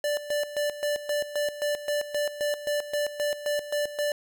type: tone with tremolo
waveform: square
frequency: 587.3 Hz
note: D5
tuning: in tune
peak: -25 dBFS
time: 0.04-4.12 s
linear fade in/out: 2 ms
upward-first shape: square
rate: 3.8 Hz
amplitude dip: 75%
effects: none